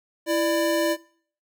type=tone pair together; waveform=square; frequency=332.6 / 593.7 Hz; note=E4 / D5; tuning=+16 / +19 cents; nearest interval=minor seventh; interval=1003 cents; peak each=-24 / -24 dBFS; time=0.26-0.97 s; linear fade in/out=50 ms; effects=noise-tail reverb RT60 0.5 s tail -21 dB re dry